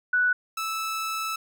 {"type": "tone pair in turn", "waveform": ["sine", "sawtooth"], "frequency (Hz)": [1480, 1311.5], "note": ["F#6", "E6"], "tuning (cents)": [0, -9], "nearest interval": "major second", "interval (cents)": 209, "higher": "first", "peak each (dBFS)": [-19, -24], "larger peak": "first", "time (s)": [[0.13, 0.33], [0.57, 1.36]], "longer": "second", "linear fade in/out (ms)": 5, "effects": []}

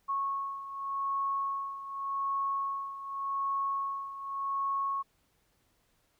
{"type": "beating tone pair", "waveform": "sine", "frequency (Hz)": [1100, 1100.86], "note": ["C#6", "C#6"], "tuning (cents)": [-14, -12], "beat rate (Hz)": 0.86, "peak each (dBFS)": [-32, -37], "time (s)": [0.08, 5.03], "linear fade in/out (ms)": 20, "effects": ["pink hiss -72 dBFS RMS until 6.19 s"]}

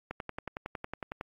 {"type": "click train", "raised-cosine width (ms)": 0.5, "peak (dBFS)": -21, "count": 13, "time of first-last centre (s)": [0.11, 1.211], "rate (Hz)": 10.9, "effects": ["AAC 64 kbps"]}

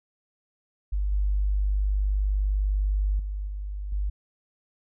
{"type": "tone with level steps", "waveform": "sine", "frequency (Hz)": 49.85, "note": "G1", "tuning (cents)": 30, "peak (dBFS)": [-23, -21, -28, -30, -24], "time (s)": [0.92, 4.1], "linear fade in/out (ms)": 10, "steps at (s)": [1.12, 3.19, 3.47, 3.92], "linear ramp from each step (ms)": 5, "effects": []}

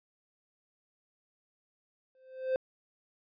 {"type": "tone with exponential growth", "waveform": "triangle", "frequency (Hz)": 520, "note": "C5", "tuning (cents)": -11, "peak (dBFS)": -22, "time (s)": [2.15, 2.56], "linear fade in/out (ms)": 1, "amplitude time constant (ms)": 87, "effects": ["resampled to 11025 Hz"]}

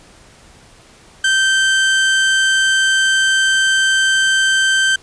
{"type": "tone", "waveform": "30% pulse", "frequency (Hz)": 1557, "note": "G6", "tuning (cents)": -12, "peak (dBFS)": -9, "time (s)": [1.24, 4.96], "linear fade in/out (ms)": 5, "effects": ["pink hiss -45 dBFS RMS until 5.02 s", "resampled to 22050 Hz"]}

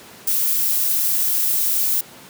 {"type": "noise with amplitude modulation", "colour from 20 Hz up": "violet", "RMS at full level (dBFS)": -17, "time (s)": [0.27, 2.01], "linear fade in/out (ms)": 5, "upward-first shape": "sine", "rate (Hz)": 213, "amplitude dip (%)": 45, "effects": ["pink hiss -42 dBFS RMS until 2.29 s", "high-pass 150 Hz 12 dB/octave"]}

